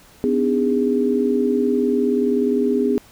sine tone cluster, 251.7 / 291.1 / 311.7 / 408.6 Hz, B3 / D4 / D#4 / G#4, +33 / -15 / +3 / -28 cents, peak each -19 / -25 / -28 / -19 dBFS, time 0.24-2.98 s, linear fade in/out 0 ms, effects pink hiss -49 dBFS RMS until 3.11 s

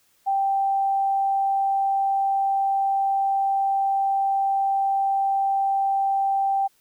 sine tone, 784 Hz, G5, in tune, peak -19 dBFS, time 0.26-6.68 s, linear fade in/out 20 ms, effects white hiss -63 dBFS RMS until 6.8 s

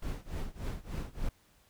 brown noise with tremolo, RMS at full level -33 dBFS, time 0.02-1.29 s, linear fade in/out 5 ms, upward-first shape triangle, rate 3.4 Hz, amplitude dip 100%, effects pink hiss -66 dBFS RMS until 1.69 s

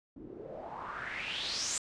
white noise with low-pass filter sweep, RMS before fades -39 dBFS, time 0.16-1.78 s, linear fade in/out 2 ms, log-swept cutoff 260 to 7700 Hz, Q 4.6, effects resampled to 22050 Hz

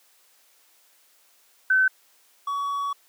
sine / triangle tone pair in turn, 1526 / 1128.1 Hz, G6 / C#6, -47 / +30 cents, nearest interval perfect fourth, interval 523 cents, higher first, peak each -16 / -23 dBFS, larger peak first, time 1.7-1.88 / 2.47-2.93 s, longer second, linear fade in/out 5 ms, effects white hiss -60 dBFS RMS until 3.08 s + high-pass 400 Hz 12 dB/octave

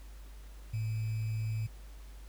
sine tone with sample-and-hold, 110 Hz, A2, in tune, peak -31 dBFS, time 0.73-1.67 s, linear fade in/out 10 ms, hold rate 2450 Hz, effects added 50 Hz sine -46 dBFS peak until 2.28 s + pink hiss -60 dBFS RMS until 2.28 s

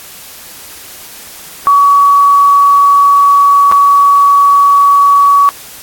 sine tone with dropouts, 1132 Hz, C#6, 36 cents sharp, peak -3 dBFS, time 1.67-5.49 s, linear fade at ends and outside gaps 0 ms, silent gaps 3.715-3.722 s, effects white hiss -31 dBFS RMS until 5.82 s + AAC 64 kbps

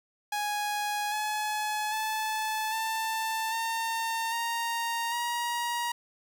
sawtooth tone with pitch steps, 830.6 / 849.5 / 868.9 / 888.7 / 908.9 / 929.6 / 950.8 Hz, G#5 / G#5 / A5 / A5 / A#5 / A#5 / A#5, 0 / +39 / -22 / +17 / -44 / -5 / +34 cents, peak -25 dBFS, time 0.32-5.92 s, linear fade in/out 5 ms, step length 800 ms, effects 9-bit

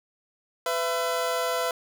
25% pulse tone pair together, 503 / 670 Hz, B4 / E5, +32 / +28 cents, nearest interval perfect fourth, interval 496 cents, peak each -24 dBFS, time 0.66-1.71 s, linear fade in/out 2 ms, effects none

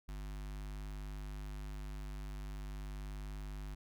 square tone with notch filter, 50.2 Hz, G1, 42 cents sharp, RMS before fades -44 dBFS, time 0.08-3.75 s, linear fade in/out 10 ms, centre 500 Hz, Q 1.4, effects none

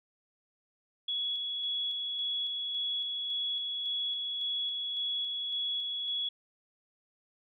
sine tone with tremolo, 3367 Hz, G#7, 23 cents sharp, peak -30 dBFS, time 1.08-6.29 s, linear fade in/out 5 ms, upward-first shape square, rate 1.8 Hz, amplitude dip 25%, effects none

